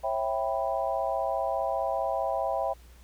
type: chord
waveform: sine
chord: C# half-diminished seventh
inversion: none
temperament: equal with one note detuned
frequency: 544.2 / 659.3 / 784 / 987.8 Hz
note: C#5 / E5 / G5 / B5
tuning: -32 / 0 / 0 / 0 cents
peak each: -32 / -30 / -31 / -35 dBFS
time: 0.03-2.74 s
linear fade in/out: 20 ms
effects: added 60 Hz sine -50 dBFS peak until 3.03 s + pink hiss -59 dBFS RMS until 3.03 s